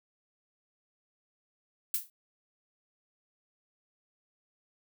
violet noise with exponential decay, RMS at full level -26 dBFS, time 1.94-2.1 s, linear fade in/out 2 ms, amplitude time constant 34 ms, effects none

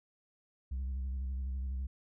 sine tone with vibrato, 65.41 Hz, C2, in tune, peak -31 dBFS, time 0.71-1.87 s, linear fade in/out 10 ms, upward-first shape square, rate 12 Hz, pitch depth 52 cents each way, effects tanh soft clip ceiling -33 dBFS

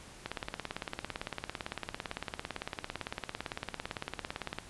click train, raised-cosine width 0.3 ms, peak -19 dBFS, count 78, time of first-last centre 0.26-4.586 s, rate 17.8 Hz, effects pink hiss -52 dBFS RMS until 4.69 s + resampled to 24000 Hz

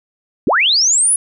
sine linear sweep, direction up, 154.7 to 10548 Hz, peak -10 dBFS, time 0.47-1.16 s, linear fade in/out 2 ms, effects none

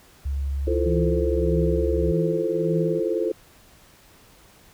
sine tone, 69.3 Hz, C#2, in tune, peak -23 dBFS, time 0.25-2.12 s, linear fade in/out 10 ms
sine chord, F major seventh, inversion third, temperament equal, 329.6 / 349.2 / 440 / 523.3 Hz, E4 / F4 / A4 / C5, 0 / 0 / 0 / 0 cents, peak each -30 / -26 / -25 / -28 dBFS, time 0.67-3.32 s, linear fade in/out 5 ms
sine tone with tremolo, 164.2 Hz, E3, 6 cents flat, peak -21 dBFS, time 0.86-3 s, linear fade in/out 2 ms, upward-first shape triangle, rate 1.7 Hz, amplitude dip 100%
effects pink hiss -53 dBFS RMS until 4.73 s

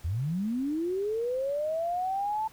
sine linear sweep, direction up, 73.42 to 888 Hz, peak -27 dBFS, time 0.04-2.48 s, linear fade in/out 10 ms, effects pink hiss -55 dBFS RMS until 2.52 s

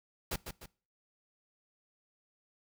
pink noise with echo, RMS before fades -35 dBFS, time 0.31-0.36 s, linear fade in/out 5 ms, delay 150 ms, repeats 2, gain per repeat -7 dB, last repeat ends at 0.66 s, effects noise-tail reverb RT60 0.4 s tail -22 dB re dry

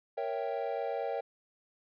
triangle chord, A# diminished seventh, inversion none, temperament equal, 466.2 / 554.4 / 659.3 / 784 Hz, A#4 / C#5 / E5 / G5, 0 / 0 / 0 / 0 cents, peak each -35 / -35 / -37 / -36 dBFS, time 0.17-1.21 s, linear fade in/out 10 ms, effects resampled to 11025 Hz

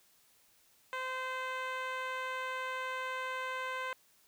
10% pulse tone with band-pass filter, 516 Hz, C5, 24 cents flat, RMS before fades -38 dBFS, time 0.93-3.93 s, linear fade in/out 0 ms, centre 1100 Hz, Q 0.81, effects white hiss -67 dBFS RMS until 4.27 s

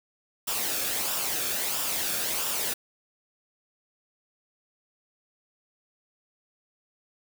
white noise with flanger, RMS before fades -29 dBFS, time 0.47-2.74 s, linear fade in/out 10 ms, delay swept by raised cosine 0.47 to 1.02 ms, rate 1.5 Hz, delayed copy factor -0.5, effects none

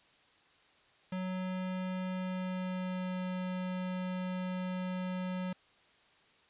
square tone with pitch glide, 185 to 183.62 Hz, F#3 to F#3, 0 to -13 cents, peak -35 dBFS, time 1.12-5.53 s, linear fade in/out 5 ms, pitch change -13 cents, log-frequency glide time 2.13-3.22 s, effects white hiss -65 dBFS RMS until 6.49 s + resampled to 8000 Hz

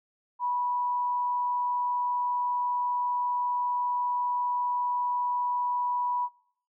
sine tone with frequency modulation, 980 Hz, B5, 14 cents flat, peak -26 dBFS, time 0.39-6.29 s, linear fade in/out 50 ms, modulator 94.8 Hz, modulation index 0.23, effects noise-tail reverb RT60 0.6 s tail -20 dB re dry

